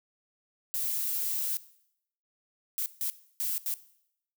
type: noise bursts at uneven times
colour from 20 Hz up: violet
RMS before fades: -31 dBFS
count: 5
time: 0.74-1.57 / 2.78-2.86 / 3.01-3.1 / 3.4-3.58 / 3.66-3.74 s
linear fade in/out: 0 ms
effects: noise-tail reverb RT60 0.7 s tail -17 dB re dry